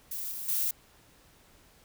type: noise with level steps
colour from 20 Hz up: violet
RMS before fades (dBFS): -36 / -38 / -29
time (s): 0.11-0.71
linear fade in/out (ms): 5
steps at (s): 0.31 / 0.48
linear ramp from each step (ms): 10
effects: pink hiss -60 dBFS RMS until 1.84 s